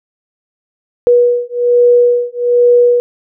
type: beating tone pair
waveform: sine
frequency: 484 / 485.2 Hz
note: B4 / B4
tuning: -35 / -31 cents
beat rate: 1.2 Hz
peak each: -10 dBFS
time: 1.07-3 s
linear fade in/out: 0 ms
effects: none